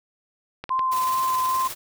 clicks, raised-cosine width 0.3 ms, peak -17 dBFS, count 3, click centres 0.64 / 0.693 / 0.793 s
sine tone with vibrato, 1036 Hz, C6, 17 cents flat, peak -20 dBFS, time 0.7-1.68 s, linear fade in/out 10 ms, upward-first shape sine, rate 2.5 Hz, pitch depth 13 cents each way
white noise with tremolo, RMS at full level -33 dBFS, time 0.91-1.75 s, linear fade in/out 20 ms, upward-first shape square, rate 19 Hz, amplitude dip 30%
effects none

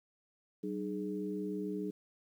sine tone cluster, 191.7 / 305 / 417.6 Hz, G3 / D#4 / G#4, -38 / -34 / +10 cents, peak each -39 / -39 / -40 dBFS, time 0.63-1.91 s, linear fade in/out 10 ms, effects 11-bit

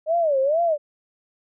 sine tone with vibrato, 604 Hz, D5, 48 cents sharp, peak -17 dBFS, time 0.06-0.78 s, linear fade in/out 50 ms, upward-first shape sine, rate 2.2 Hz, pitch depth 230 cents each way, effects none

